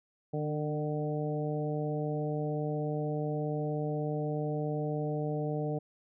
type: harmonic tone with a mistuned harmonic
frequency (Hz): 150.7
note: D3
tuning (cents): +45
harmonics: 1 / 2 / 3 / 4 / 5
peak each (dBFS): -33 / -38 / -36 / -39 / -42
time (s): 0.33-5.79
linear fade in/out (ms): 10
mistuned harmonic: 2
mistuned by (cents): -20
effects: none